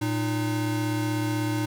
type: tone pair together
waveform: square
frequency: 114 / 305.8 Hz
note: A#2 / D#4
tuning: -38 / -30 cents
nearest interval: octave + perfect fourth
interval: 1708 cents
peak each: -28 dBFS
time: 0.01-1.66 s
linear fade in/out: 10 ms
effects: none